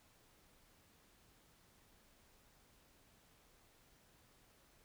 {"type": "silence", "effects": ["pink hiss -69 dBFS RMS until 4.84 s"]}